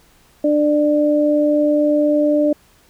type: tone pair together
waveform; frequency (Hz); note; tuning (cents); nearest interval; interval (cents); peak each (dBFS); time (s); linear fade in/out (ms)
sine; 297.3 / 594; D4 / D5; +21 / +20; octave; 1199; -15; 0.44-2.53; 5
effects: pink hiss -53 dBFS RMS until 2.89 s